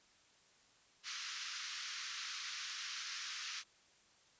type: band-pass noise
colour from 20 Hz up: white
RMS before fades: -45 dBFS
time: 1.03-3.64 s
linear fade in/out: 50 ms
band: 1200 to 6300 Hz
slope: 48 dB/octave
effects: white hiss -68 dBFS RMS until 4.39 s + resampled to 16000 Hz

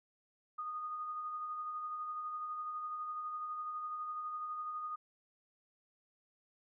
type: tone with tremolo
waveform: sine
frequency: 1234 Hz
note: D#6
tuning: 15 cents flat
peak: -37 dBFS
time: 0.58-4.96 s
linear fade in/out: 10 ms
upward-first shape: sine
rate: 12 Hz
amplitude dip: 30%
effects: none

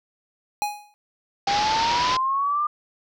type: tone with exponential decay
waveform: square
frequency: 830.6 Hz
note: G#5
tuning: in tune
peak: -20 dBFS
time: 0.62-0.94 s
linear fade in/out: 0 ms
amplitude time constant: 68 ms
type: linear sweep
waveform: sine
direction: up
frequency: 790 to 1207 Hz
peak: -20 dBFS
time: 1.47-2.67 s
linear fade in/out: 5 ms
type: low-pass noise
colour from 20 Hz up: white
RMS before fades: -27 dBFS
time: 1.47-2.17 s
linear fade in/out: 5 ms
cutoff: 5500 Hz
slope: 48 dB/octave
effects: none

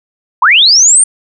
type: linear sweep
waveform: sine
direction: up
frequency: 880 to 9110 Hz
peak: -3 dBFS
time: 0.42-1.04 s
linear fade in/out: 5 ms
effects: none

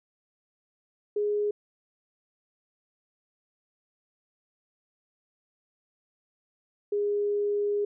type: tone pair in turn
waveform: sine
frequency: 415.3 / 410.8 Hz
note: G#4 / G#4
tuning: 0 / -19 cents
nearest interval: unison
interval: 19 cents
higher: first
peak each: -24 dBFS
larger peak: neither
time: 1.16-1.51 / 6.92-7.85 s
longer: second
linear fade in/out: 5 ms
effects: none

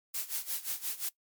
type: noise with tremolo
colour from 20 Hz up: blue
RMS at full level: -33 dBFS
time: 0.14-1.09 s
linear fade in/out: 5 ms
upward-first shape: sine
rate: 5.7 Hz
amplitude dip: 85%
effects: noise-tail reverb RT60 0.1 s tail -20 dB re dry + MP3 96 kbps

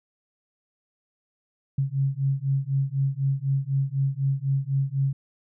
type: beating tone pair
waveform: sine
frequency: 134.8 / 138.8 Hz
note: C#3 / C#3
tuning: -48 / +3 cents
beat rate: 4 Hz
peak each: -25 dBFS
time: 1.78-5.13 s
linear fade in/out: 5 ms
effects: none

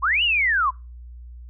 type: linear two-way sweep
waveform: sine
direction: up then down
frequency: 972 to 2976 to 972 Hz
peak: -17 dBFS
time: 0.02-0.71 s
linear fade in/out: 20 ms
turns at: 0.23 s
effects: noise-tail reverb RT60 0.3 s tail -26 dB re dry + added 60 Hz sine -37 dBFS peak until 1.49 s

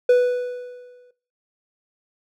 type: tone with exponential decay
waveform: triangle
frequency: 493.9 Hz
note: B4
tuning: in tune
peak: -8 dBFS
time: 0.09-1.11 s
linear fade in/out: 5 ms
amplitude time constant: 220 ms
effects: noise-tail reverb RT60 0.4 s tail -19 dB re dry

